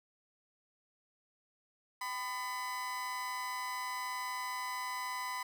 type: tone with amplitude modulation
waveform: 30% pulse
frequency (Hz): 1004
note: B5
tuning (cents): +28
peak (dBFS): -31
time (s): 2.01-5.43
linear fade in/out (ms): 5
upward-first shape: sine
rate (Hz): 221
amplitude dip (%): 65
effects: none